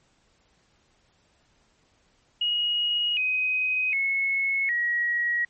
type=tone with pitch steps; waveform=sine; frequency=2888 / 2514 / 2189 / 1905.4 Hz; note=F#7 / D#7 / C#7 / A#6; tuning=-43 / +17 / -22 / +37 cents; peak=-22 dBFS; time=2.41-5.45 s; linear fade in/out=5 ms; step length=760 ms; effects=pink hiss -65 dBFS RMS until 5.49 s + MP3 32 kbps